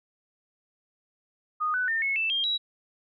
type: tone with pitch steps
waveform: sine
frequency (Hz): 1236 / 1495.6 / 1809.6 / 2190 / 2649 / 3206 / 3879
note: D#6 / F#6 / A6 / C#7 / E7 / G7 / B7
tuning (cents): -12 / +18 / +48 / -22 / +8 / +38 / -32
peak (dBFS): -24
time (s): 1.6-2.58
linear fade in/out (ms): 20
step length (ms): 140
effects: none